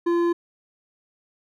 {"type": "tone with hard clipping", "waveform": "sine", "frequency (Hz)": 343.2, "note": "F4", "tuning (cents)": -30, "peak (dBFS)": -20, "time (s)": [0.06, 0.33], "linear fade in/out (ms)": 10, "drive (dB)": 8, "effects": []}